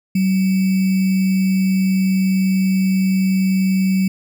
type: tone with sample-and-hold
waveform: sine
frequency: 189.6 Hz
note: F#3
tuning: 43 cents sharp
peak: -13 dBFS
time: 0.15-4.08 s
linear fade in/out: 5 ms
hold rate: 2450 Hz
effects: none